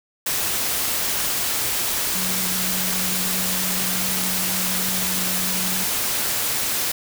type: tone in noise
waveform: sine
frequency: 185 Hz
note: F#3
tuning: in tune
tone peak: -30 dBFS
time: 2.15-5.84 s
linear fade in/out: 5 ms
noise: white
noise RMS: -23 dBFS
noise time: 0.26-6.92 s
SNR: -10 dB
effects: none